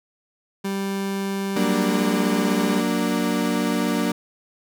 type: tone with pitch glide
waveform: 30% pulse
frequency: 196 to 200.9 Hz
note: G3 to G3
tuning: 0 to +43 cents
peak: -21 dBFS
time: 0.64-2.81 s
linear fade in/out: 10 ms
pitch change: +43 cents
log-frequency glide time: 1.84-1.94 s
type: chord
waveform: 35% pulse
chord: Gb augmented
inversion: none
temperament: equal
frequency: 185 / 233.1 / 293.7 Hz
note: Gb3 / Bb3 / D4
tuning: 0 / 0 / 0 cents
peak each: -24 / -22 / -23 dBFS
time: 1.56-4.12 s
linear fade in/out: 5 ms
effects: none